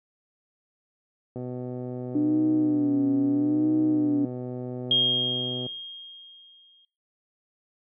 click train, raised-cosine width 2 ms, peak -22 dBFS, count 539, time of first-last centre 1.36-5.664 s, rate 125 Hz
sine tone with vibrato, 293.7 Hz, D4, in tune, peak -20 dBFS, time 2.15-4.25 s, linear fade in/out 2 ms, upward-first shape sine, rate 0.77 Hz, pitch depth 95 cents each way
sine tone with exponential decay, 3238 Hz, G#7, 45 cents flat, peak -17 dBFS, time 4.91-6.85 s, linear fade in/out 2 ms, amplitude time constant 420 ms
effects noise-tail reverb RT60 0.4 s tail -21 dB re dry + high-pass 100 Hz 12 dB/octave

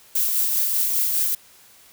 violet noise with tremolo, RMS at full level -20 dBFS, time 0.15-1.35 s, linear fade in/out 5 ms, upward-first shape sine, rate 5 Hz, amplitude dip 30%, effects white hiss -51 dBFS RMS until 1.92 s

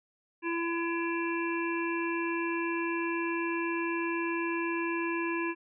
harmonic tone, 337 Hz, E4, 38 cents sharp, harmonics 1 / 3 / 5 / 7 / 8, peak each -31 / -36 / -38 / -39 / -40 dBFS, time 0.42-5.55 s, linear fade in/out 50 ms, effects none

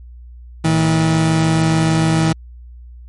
30% pulse tone pair together, 113.7 / 160.8 Hz, A#2 / E3, -43 / -43 cents, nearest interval tritone, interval 600 cents, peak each -19 / -10 dBFS, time 0.64-2.33 s, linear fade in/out 10 ms, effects added 60 Hz sine -34 dBFS peak until 3.08 s + MP3 48 kbps

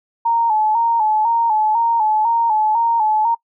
sine tone with vibrato, 893 Hz, A5, 25 cents sharp, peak -13 dBFS, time 0.25-3.35 s, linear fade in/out 10 ms, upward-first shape square, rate 2 Hz, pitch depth 65 cents each way, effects noise-tail reverb RT60 0.1 s tail -24 dB re dry

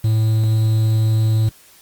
triangle tone with quantisation, 110 Hz, A2, in tune, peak -11 dBFS, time 0.04-1.49 s, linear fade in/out 5 ms, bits 6, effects white hiss -48 dBFS RMS until 1.81 s + Opus 32 kbps

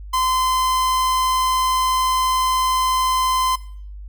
45% pulse tone, 1031 Hz, C6, 26 cents flat, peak -17 dBFS, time 0.13-3.56 s, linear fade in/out 10 ms, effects noise-tail reverb RT60 0.5 s tail -17 dB re dry + added 50 Hz sine -32 dBFS peak until 4.08 s

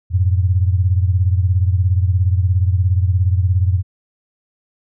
sine beating tone pair, 89 / 106 Hz, F2 / G#2, +33 / +36 cents, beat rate 17 Hz, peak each -13 / -18 dBFS, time 0.1-3.83 s, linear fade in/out 50 ms, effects none

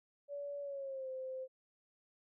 sine tone with pitch glide, 571 to 520.6 Hz, D5 to C5, -49 to -9 cents, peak -40 dBFS, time 0.28-1.48 s, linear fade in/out 50 ms, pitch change -160 cents, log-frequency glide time 0.61-1.09 s, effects none

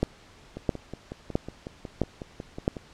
two click trains, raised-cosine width 2 ms, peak -22 / -9 dBFS, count 13 / 5, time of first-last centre 0.57-2.768 / 0.03-2.679 s, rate 5.46 / 1.51 Hz, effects pink hiss -53 dBFS RMS until 2.93 s + low-pass 6000 Hz 12 dB/octave

